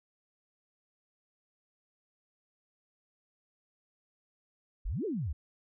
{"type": "exponential two-way sweep", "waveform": "sine", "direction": "up then down", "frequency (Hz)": [32.33, 466.2, 62.1], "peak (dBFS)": -31, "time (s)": [4.85, 5.33], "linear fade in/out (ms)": 10, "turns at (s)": 5.05, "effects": []}